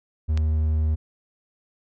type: tone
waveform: triangle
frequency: 77.78 Hz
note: D#2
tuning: in tune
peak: -17 dBFS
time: 0.28-0.96 s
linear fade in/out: 20 ms
type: click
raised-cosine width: 0.2 ms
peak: -17 dBFS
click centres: 0.375 s
effects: none